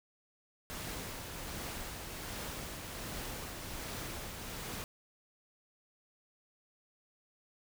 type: noise with tremolo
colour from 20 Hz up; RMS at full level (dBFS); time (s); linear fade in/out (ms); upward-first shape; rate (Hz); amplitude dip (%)
pink; -41; 0.7-4.84; 0; triangle; 1.3; 35
effects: none